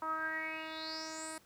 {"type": "tone with low-pass filter sweep", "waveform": "10% pulse", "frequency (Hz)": 317.2, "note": "D#4", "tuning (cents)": 33, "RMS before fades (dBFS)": -40, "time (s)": [0.02, 1.38], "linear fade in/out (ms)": 2, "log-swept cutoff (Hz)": [1100, 9900], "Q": 8.6, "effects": ["pink hiss -65 dBFS RMS until 1.45 s", "high-pass 60 Hz 12 dB/octave"]}